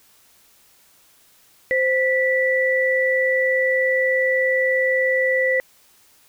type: tone pair together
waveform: sine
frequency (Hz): 520 / 1963.3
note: C5 / B6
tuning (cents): -11 / -11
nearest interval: octave + major seventh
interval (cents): 2300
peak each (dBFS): -19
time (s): 1.71-5.6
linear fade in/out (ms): 0
effects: white hiss -55 dBFS RMS until 6.28 s